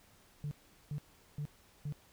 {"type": "tone bursts", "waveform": "sine", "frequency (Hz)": 146.83, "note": "D3", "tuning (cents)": 0, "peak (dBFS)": -34, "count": 4, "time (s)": [0.44, 1.924], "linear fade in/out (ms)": 0, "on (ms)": 71, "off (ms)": 400, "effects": ["tanh soft clip ceiling -33 dBFS", "pink hiss -64 dBFS RMS until 2.12 s"]}